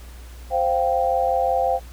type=chord; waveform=sine; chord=C suspended fourth; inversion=none; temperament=equal; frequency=523.3 / 698.5 / 784 Hz; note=C5 / F5 / G5; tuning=0 / 0 / 0 cents; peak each=-22 dBFS; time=0.5-1.8 s; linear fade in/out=50 ms; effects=added 60 Hz sine -37 dBFS peak until 1.92 s + pink hiss -48 dBFS RMS until 1.92 s